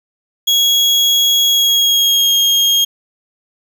35% pulse tone with pitch glide, 3322 to 3248 Hz, G#7 to G#7, 0 to -39 cents, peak -8 dBFS, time 0.47-2.85 s, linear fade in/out 10 ms, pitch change -39 cents, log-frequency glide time 1.48-2.34 s, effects 8-bit

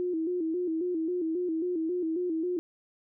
sine tone with vibrato, 339.9 Hz, F4, 47 cents flat, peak -27 dBFS, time 0-2.59 s, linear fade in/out 0 ms, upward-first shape square, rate 3.7 Hz, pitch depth 93 cents each way, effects none

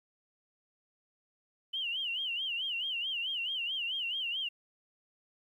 sine tone with vibrato, 2968 Hz, F#7, 5 cents sharp, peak -32 dBFS, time 1.73-4.49 s, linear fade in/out 10 ms, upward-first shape sine, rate 4.6 Hz, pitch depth 150 cents each way, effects 11-bit

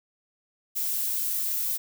violet noise, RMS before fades -28 dBFS, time 0.75-1.78 s, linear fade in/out 20 ms, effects none

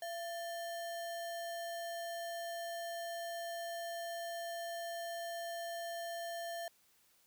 sine tone with sample-and-hold, 679 Hz, F5, 49 cents flat, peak -39 dBFS, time 0.02-6.68 s, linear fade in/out 2 ms, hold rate 2450 Hz, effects white hiss -70 dBFS RMS until 7.26 s

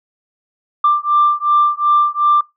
sine beating tone pair, 1182 / 1184.7 Hz, D6 / D6, +11 / +15 cents, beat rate 2.7 Hz, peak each -13 dBFS, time 0.84-2.41 s, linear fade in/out 5 ms, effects noise-tail reverb RT60 0.2 s tail -22 dB re dry + tanh soft clip ceiling -4 dBFS

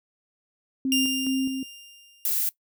sine tone with tremolo, 264.8 Hz, C4, 21 cents sharp, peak -22 dBFS, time 0.85-1.63 s, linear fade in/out 2 ms, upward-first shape square, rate 2.4 Hz, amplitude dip 45%
sawtooth tone with exponential decay, 2800 Hz, F7, 4 cents sharp, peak -17 dBFS, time 0.92-2.4 s, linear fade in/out 1 ms, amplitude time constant 320 ms
violet noise, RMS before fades -25 dBFS, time 2.25-2.49 s, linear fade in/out 0 ms
effects noise-tail reverb RT60 0.1 s tail -20 dB re dry

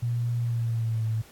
sine tone with pitch glide, 119.2 to 111.22 Hz, A#2 to A2, +39 to +19 cents, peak -24 dBFS, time 0.02-1.22 s, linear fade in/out 10 ms, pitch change -120 cents, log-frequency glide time 0.4-1.05 s, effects pink hiss -53 dBFS RMS until 1.31 s + AAC 64 kbps

